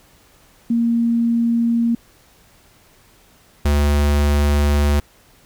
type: tone pair in turn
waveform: sine / square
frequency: 233.1 / 72.7 Hz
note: A#3 / D2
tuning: 0 / -17 cents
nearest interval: octave + minor sixth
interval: 2017 cents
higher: first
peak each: -14 dBFS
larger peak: neither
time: 0.7-1.95 / 3.65-5 s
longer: second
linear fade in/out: 5 ms
effects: pink hiss -52 dBFS RMS until 5.45 s